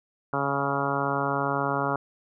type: harmonic tone with a mistuned harmonic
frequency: 139.6 Hz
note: C#3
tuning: 13 cents sharp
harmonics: 1 / 2 / 3 / 4 / 5 / 6 / 7 / 8 / 9 / 10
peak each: -33 / -33 / -33 / -33 / -33 / -33 / -33 / -33 / -33 / -33 dBFS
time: 0.33-1.96 s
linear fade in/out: 2 ms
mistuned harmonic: 1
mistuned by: +20 cents
effects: none